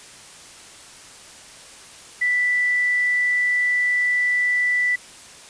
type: tone with quantisation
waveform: sine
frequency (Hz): 1975.5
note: B6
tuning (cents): 0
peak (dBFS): -17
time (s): 2.21-4.96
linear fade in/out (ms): 10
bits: 7
effects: white hiss -43 dBFS RMS until 5.49 s + resampled to 22050 Hz